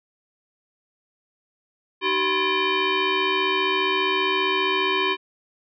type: tone with frequency modulation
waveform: sine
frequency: 996 Hz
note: B5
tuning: 14 cents sharp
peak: -19 dBFS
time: 2.01-5.17 s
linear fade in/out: 50 ms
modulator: 689 Hz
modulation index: 3.4
effects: none